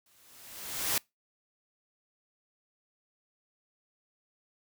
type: noise with exponential growth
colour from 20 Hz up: white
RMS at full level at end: -27 dBFS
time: 0.06-0.98 s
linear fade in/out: 2 ms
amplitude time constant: 200 ms
effects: noise-tail reverb RT60 0.2 s tail -25 dB re dry